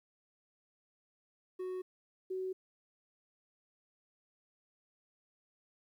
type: tone pair in turn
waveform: triangle / sine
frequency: 369.3 / 374.7 Hz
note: F#4 / F#4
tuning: -3 / +22 cents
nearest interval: unison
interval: 25 cents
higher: second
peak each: -35 / -35 dBFS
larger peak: neither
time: 1.59-1.82 / 2.3-2.53 s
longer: neither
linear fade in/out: 10 ms
effects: 12-bit